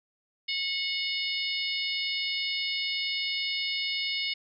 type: harmonic tone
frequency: 729 Hz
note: F#5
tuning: 26 cents flat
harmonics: 3 / 4 / 5 / 6 / 7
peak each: -33 / -34 / -35 / -36 / -36 dBFS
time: 0.48-4.34 s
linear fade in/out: 10 ms
effects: none